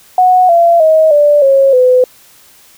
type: tone with pitch steps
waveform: sine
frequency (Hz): 735 / 681.8 / 632.5 / 586.7 / 544.3 / 504.9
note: F#5 / F5 / D#5 / D5 / C#5 / B4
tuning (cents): -12 / -42 / +28 / -2 / -32 / +38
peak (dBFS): -4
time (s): 0.18-2.04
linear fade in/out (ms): 2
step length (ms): 310
effects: white hiss -43 dBFS RMS until 2.77 s